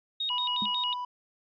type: tone with vibrato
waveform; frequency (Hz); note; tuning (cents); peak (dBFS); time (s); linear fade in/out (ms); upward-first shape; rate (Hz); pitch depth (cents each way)
sine; 3287; G#7; -19; -28; 0.2-0.94; 5; square; 5.5; 220
type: tone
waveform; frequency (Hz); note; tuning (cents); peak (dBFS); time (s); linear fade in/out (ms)
triangle; 987.8; B5; 0; -30; 0.3-1.05; 5
type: tone with exponential decay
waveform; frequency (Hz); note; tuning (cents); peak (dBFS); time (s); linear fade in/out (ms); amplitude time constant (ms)
sine; 207.2; G#3; -4; -29; 0.62-0.74; 2; 25
effects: resampled to 11025 Hz